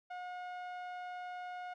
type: tone with low-pass filter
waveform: sawtooth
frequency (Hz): 722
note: F#5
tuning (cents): -43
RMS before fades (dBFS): -44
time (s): 0.1-1.74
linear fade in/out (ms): 10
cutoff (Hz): 2000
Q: 0.56
effects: none